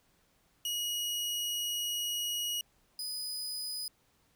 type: tone pair in turn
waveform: sawtooth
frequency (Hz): 2900 / 4984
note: F#7 / D#8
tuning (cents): -35 / +2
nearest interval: major sixth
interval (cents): 937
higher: second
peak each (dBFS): -29 / -33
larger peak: first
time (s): 0.65-2.61 / 2.99-3.88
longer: first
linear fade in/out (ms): 2
effects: pink hiss -70 dBFS RMS until 4.35 s